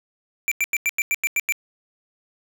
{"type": "tone bursts", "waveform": "square", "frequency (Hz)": 2349, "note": "D7", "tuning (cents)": 0, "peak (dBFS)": -19, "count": 9, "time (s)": [0.48, 1.523], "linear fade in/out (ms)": 0, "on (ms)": 35, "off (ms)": 91, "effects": []}